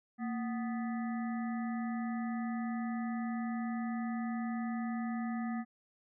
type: harmonic tone with a mistuned harmonic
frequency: 247.6 Hz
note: B3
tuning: 5 cents sharp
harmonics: 1 / 3 / 5 / 7 / 8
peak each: -34 / -44 / -48 / -51 / -52 dBFS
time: 0.18-5.65 s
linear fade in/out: 50 ms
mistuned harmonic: 1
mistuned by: -130 cents
effects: none